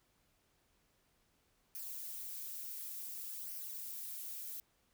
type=noise with flanger; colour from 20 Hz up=violet; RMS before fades=-45 dBFS; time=1.75-4.6 s; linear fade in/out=0 ms; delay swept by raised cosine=0.26 to 5.26 ms; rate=0.56 Hz; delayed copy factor=-0.55; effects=pink hiss -75 dBFS RMS until 4.93 s